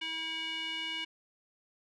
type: tone with band-pass filter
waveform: square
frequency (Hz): 323.1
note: E4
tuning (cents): -35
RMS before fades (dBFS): -37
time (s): 0.01-1.05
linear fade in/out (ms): 10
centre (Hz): 2700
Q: 6.6
effects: resampled to 24000 Hz